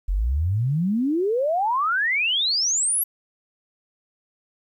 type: exponential sweep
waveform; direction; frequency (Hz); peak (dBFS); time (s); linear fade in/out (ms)
sine; up; 42.3 to 11840; -19; 0.08-3.04; 10
effects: 10-bit